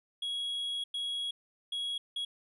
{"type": "tone bursts at uneven times", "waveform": "triangle", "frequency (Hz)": 3322, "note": "G#7", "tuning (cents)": 0, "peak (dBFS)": -31, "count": 4, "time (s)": [[0.22, 0.84], [0.94, 1.31], [1.72, 1.98], [2.16, 2.25]], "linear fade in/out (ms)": 5, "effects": ["resampled to 24000 Hz"]}